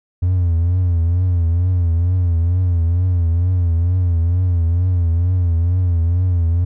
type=tone with vibrato; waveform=triangle; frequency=87.31 Hz; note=F2; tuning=in tune; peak=-10 dBFS; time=0.22-6.65 s; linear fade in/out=10 ms; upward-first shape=triangle; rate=2.2 Hz; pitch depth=110 cents each way; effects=tanh soft clip ceiling -7 dBFS